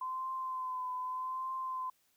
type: tone with vibrato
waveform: sine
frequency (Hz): 1027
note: C6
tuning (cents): -33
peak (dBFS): -35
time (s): 0.01-1.9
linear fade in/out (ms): 5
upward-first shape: triangle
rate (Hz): 0.82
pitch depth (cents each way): 35
effects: white hiss -73 dBFS RMS until 2.16 s